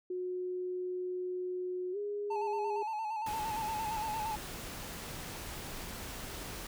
sine tone with pitch glide, 364 to 410.9 Hz, F#4 to G#4, -28 to -18 cents, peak -34 dBFS, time 0.1-2.83 s, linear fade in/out 5 ms, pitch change +210 cents, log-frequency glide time 1.92-1.97 s
triangle tone with vibrato, 871 Hz, A5, 18 cents flat, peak -32 dBFS, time 2.3-4.36 s, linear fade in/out 10 ms, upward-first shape square, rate 8.7 Hz, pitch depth 45 cents each way
pink noise, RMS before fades -43 dBFS, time 3.26-6.67 s, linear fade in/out 5 ms
effects none

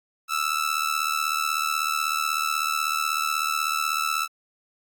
sawtooth tone with amplitude modulation, 1318.5 Hz, E6, in tune, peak -16 dBFS, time 0.28-4.28 s, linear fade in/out 50 ms, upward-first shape sine, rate 76.2 Hz, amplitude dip 80%, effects Opus 48 kbps

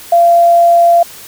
sine tone, 686 Hz, F5, 31 cents flat, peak -4 dBFS, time 0.12-1.03 s, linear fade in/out 5 ms, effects white hiss -33 dBFS RMS until 1.27 s

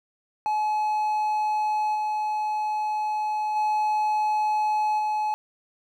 triangle tone with level steps, 852 Hz, G#5, 44 cents sharp, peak -20 / -22 / -19 / -21 dBFS, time 0.46-5.34 s, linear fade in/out 0 ms, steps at 1.94 / 3.55 / 4.98 s, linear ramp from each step 20 ms, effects none

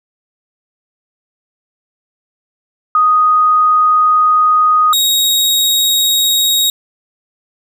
sine / sawtooth tone pair in turn, 1244.5 / 3777 Hz, D#6 / A#7, 0 / +22 cents, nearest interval octave + perfect fifth, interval 1922 cents, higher second, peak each -7 dBFS, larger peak neither, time 2.95-4.93 / 4.93-6.7 s, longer first, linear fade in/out 2 ms, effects none

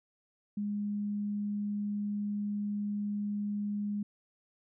sine tone, 205.9 Hz, G#3, 15 cents flat, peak -31 dBFS, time 0.57-4.03 s, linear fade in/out 5 ms, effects none

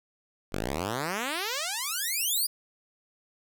5% pulse exponential sweep, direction up, 43.54 to 4978 Hz, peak -18 dBFS, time 0.52-2.47 s, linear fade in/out 10 ms, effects none

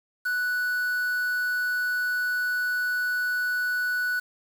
triangle tone with quantisation, 1480 Hz, F#6, in tune, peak -22 dBFS, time 0.25-4.2 s, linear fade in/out 10 ms, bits 7, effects none

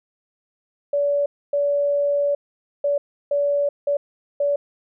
sine tone bursts at uneven times, 573 Hz, D5, 43 cents flat, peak -17 dBFS, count 6, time 0.93-1.26 / 1.53-2.35 / 2.84-2.98 / 3.31-3.69 / 3.87-3.97 / 4.4-4.56 s, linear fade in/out 5 ms, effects none

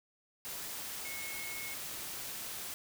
sine tone in noise, 2183 Hz, C#7, 27 cents flat, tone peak -43 dBFS, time 1.05-1.74 s, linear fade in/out 0 ms, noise white, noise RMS -42 dBFS, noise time 0.45-2.74 s, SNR -4 dB, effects none

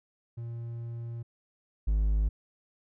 triangle tone pair in turn, 117 / 52.12 Hz, A#2 / G#1, +7 / +7 cents, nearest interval octave + major second, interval 1400 cents, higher first, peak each -33 / -21 dBFS, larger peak second, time 0.37-1.23 / 1.87-2.29 s, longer first, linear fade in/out 10 ms, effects none

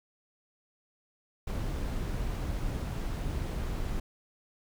brown noise, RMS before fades -33 dBFS, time 1.47-4 s, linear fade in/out 5 ms, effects none

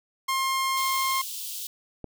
sawtooth tone, 1064 Hz, C6, 29 cents sharp, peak -20 dBFS, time 0.28-1.22 s, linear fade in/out 10 ms
white high-pass noise, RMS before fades -35 dBFS, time 0.77-1.67 s, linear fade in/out 2 ms, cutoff 2900 Hz, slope 48 dB/octave
click, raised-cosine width 2 ms, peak -23 dBFS, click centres 2.043 s
effects none

